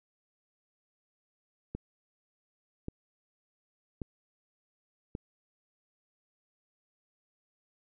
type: click train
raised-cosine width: 3 ms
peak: -23 dBFS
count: 4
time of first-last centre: 1.75-5.151 s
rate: 0.882 Hz
effects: none